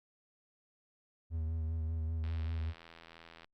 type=tone with vibrato; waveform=triangle; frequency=80.4 Hz; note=E2; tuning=43 cents flat; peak=-31 dBFS; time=1.3-2.74 s; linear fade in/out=50 ms; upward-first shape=sine; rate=5.1 Hz; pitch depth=33 cents each way
type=click train; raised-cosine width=0.3 ms; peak=-36 dBFS; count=101; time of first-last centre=2.24-3.445 s; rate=83 Hz
effects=Opus 48 kbps